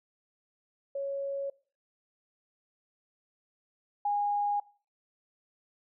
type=tone pair in turn; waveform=sine; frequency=554.4 / 820.2 Hz; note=C#5 / G#5; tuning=0 / -22 cents; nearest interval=perfect fifth; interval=678 cents; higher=second; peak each=-31 / -26 dBFS; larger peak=second; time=0.95-1.5 / 4.05-4.6 s; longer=neither; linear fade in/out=5 ms; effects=noise-tail reverb RT60 0.4 s tail -22 dB re dry